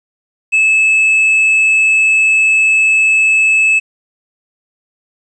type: tone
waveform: triangle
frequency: 2605 Hz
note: E7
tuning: 21 cents flat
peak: -6 dBFS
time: 0.52-3.8 s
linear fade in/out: 20 ms
effects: resampled to 24000 Hz + 8-bit